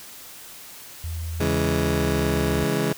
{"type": "tone with pitch glide", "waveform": "sine", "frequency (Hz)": [82.41, 74.27], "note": ["E2", "D2"], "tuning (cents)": [0, 20], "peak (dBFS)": -27, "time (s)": [1.04, 2.64], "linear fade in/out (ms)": 0, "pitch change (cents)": -180, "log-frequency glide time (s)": [1.65, 2.16]}
{"type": "chord", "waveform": "20% pulse", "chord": "C# minor", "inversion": "none", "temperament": "just", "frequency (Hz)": [138.59, 166.31, 207.9], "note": ["C#3", "E3", "G#3"], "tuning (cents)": [0, 16, 2], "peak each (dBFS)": -21, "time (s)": [1.4, 2.93], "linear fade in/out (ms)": 5}
{"effects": ["white hiss -42 dBFS RMS until 2.97 s"]}